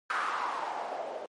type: noise with low-pass filter sweep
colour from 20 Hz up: blue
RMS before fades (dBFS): -34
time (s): 0.1-1.26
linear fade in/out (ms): 2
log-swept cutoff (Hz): 1400 to 560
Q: 3.7
effects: high-pass 300 Hz 12 dB/octave + MP3 48 kbps